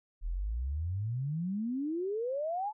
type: exponential sweep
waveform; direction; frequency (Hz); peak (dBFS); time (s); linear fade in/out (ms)
sine; up; 37.81 to 880; -31; 0.21-2.73; 50
effects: none